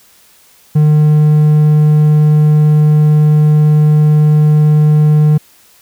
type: tone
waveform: triangle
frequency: 151.5 Hz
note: D#3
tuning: 46 cents flat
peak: -3 dBFS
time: 0.75-5.38 s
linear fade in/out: 10 ms
effects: white hiss -46 dBFS RMS until 5.81 s